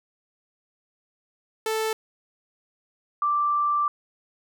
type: tone pair in turn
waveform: sawtooth / sine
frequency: 440 / 1174.7 Hz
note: A4 / D6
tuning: 0 / 0 cents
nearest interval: octave + perfect fourth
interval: 1700 cents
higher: second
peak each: -20 dBFS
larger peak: neither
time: 1.66-1.93 / 3.22-3.88 s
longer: second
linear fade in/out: 2 ms
effects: none